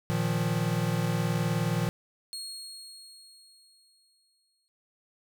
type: chord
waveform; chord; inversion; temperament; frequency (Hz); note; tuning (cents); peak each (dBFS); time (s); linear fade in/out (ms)
square; Bb suspended fourth; none; equal; 116.54 / 155.56 / 174.61; Bb2 / Eb3 / F3; 0 / 0 / 0; -31; 0.1-1.89; 0
type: tone with exponential decay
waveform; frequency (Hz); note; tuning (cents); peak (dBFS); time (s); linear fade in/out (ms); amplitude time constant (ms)
30% pulse; 4287; C8; +41; -32; 2.33-4.68; 0; 510
effects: none